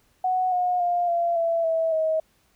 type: tone with pitch steps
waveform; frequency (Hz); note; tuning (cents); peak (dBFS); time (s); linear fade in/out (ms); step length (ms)
sine; 740 / 721.4 / 703.3 / 685.7 / 668.5 / 651.7 / 635.3; F#5 / F#5 / F5 / F5 / E5 / E5 / D#5; 0 / -44 / +12 / -32 / +24 / -20 / +36; -20; 0.24-2.2; 5; 280
effects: pink hiss -64 dBFS RMS until 2.55 s